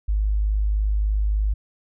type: tone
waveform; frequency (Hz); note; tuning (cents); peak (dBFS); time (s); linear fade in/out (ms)
sine; 51.7; G#1; -7; -18; 0.08-1.54; 10
effects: none